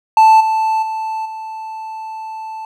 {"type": "tone with level steps", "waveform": "triangle", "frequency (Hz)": 880, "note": "A5", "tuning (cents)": 0, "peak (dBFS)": [-3, -11, -17, -23], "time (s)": [0.17, 2.65], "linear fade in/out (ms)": 2, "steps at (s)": [0.4, 0.82, 1.25], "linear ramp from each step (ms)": 10, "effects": []}